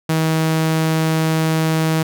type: tone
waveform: sawtooth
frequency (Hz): 159.7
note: D#3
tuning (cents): +45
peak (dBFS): -11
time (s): 0.09-2.03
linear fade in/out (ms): 5
effects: none